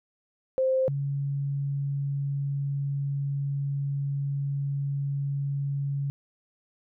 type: tone pair in turn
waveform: sine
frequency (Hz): 523.3 / 140.17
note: C5 / C#3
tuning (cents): 0 / +20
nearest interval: octave + major seventh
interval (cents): 2280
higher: first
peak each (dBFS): -21 / -26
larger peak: first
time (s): 0.58-0.88 / 0.88-6.1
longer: second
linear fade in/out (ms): 0
effects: none